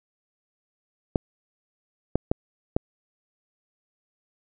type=clicks; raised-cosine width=2 ms; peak=-7 dBFS; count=4; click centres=1.158 / 2.156 / 2.315 / 2.765 s; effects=none